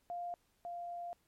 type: tone pair in turn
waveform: sine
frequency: 700 / 696 Hz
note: F5 / F5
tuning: +4 / -6 cents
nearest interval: unison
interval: 10 cents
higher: first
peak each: -38 / -40 dBFS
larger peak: first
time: 0.1-0.34 / 0.65-1.13 s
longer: second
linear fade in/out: 0 ms
effects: pink hiss -75 dBFS RMS until 1.27 s + MP3 64 kbps